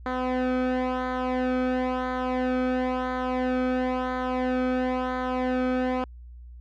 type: tone with flanger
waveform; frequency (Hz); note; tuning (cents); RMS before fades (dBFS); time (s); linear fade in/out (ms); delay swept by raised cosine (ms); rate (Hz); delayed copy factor
sawtooth; 254.2; C4; -50; -26; 0.06-6.04; 0; 0.37 to 1.06; 0.98; -0.75
effects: added 60 Hz sine -41 dBFS peak until 6.6 s + low-pass 2000 Hz 12 dB/octave